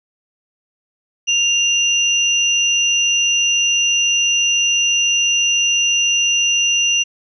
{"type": "tone pair together", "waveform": "sine", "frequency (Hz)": [2794, 5920], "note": ["F7", "F#8"], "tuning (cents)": [0, 0], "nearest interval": "octave + minor second", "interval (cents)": 1300, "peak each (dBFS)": [-14, -19], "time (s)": [1.27, 7.04], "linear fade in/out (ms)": 20, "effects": []}